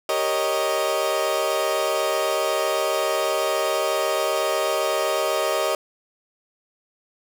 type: chord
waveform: 30% pulse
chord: Eb dominant seventh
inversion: first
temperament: equal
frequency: 392 / 466.2 / 554.4 / 622.3 Hz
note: G4 / Bb4 / Db5 / Eb5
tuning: 0 / 0 / 0 / 0 cents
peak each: -26 / -26 / -24 / -21 dBFS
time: 0.09-5.75 s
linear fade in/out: 2 ms
effects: none